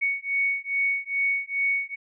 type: beating tone pair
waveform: sine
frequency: 2225 / 2227.4 Hz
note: C#7 / C#7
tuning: +6 / +8 cents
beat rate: 2.4 Hz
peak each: -26 dBFS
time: 0.01-1.96 s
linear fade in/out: 20 ms
effects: none